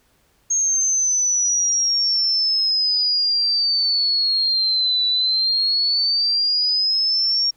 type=exponential two-way sweep; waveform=sine; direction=down then up; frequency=6500 to 3951 to 5570 Hz; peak=-16 dBFS; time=0.5-7.51 s; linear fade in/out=10 ms; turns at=5.07 s; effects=pink hiss -61 dBFS RMS until 7.56 s